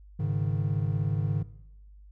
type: chord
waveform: triangle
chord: Ab suspended fourth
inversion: none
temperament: equal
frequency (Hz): 103.83 / 138.59 / 155.56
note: Ab2 / Db3 / Eb3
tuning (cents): 0 / 0 / 0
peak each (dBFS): -28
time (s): 0.19-1.43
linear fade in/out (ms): 10
effects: noise-tail reverb RT60 0.9 s tail -19 dB re dry + added 50 Hz sine -48 dBFS peak until 2.11 s